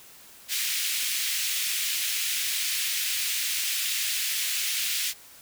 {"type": "high-pass noise", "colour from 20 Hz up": "pink", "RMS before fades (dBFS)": -28, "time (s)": [0.48, 5.14], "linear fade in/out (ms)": 50, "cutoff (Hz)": 2200, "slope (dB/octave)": 24, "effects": ["white hiss -50 dBFS RMS until 5.41 s"]}